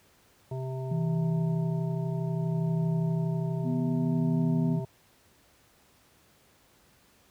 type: harmonic tone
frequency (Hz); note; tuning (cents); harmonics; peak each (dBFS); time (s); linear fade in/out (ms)
130.81; C3; 0; 1 / 3 / 5 / 7; -32 / -39 / -42 / -47; 0.51-4.85; 5
type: tone with tremolo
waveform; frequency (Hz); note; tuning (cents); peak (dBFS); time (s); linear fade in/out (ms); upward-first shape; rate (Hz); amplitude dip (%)
sine; 163.2; E3; -17; -25; 0.91-4.8; 5; sine; 0.63; 45
type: tone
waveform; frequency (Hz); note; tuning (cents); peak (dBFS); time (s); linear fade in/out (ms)
sine; 246.9; B3; 0; -28; 3.63-4.78; 50
effects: pink hiss -62 dBFS RMS until 7.3 s + high-pass 60 Hz 12 dB/octave